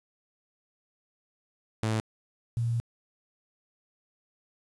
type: tone pair in turn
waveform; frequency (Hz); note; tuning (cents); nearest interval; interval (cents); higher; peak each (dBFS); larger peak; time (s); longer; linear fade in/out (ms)
sawtooth / sine; 110 / 116.94; A2 / A#2; 0 / +6; minor second; 106; second; -22 / -25; first; 1.83-2 / 2.57-2.8; second; 0
effects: resampled to 24000 Hz + 9-bit